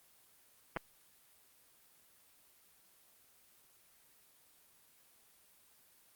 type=clicks; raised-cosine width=0.5 ms; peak=-21 dBFS; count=2; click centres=0.764 / 0.77 s; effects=white hiss -66 dBFS RMS until 6.15 s + Opus 24 kbps